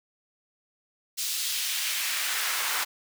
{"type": "noise with high-pass filter sweep", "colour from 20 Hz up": "pink", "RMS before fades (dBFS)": -29, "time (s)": [1.17, 2.85], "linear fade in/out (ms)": 20, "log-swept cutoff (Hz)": [4400, 1100], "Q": 1.1, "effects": []}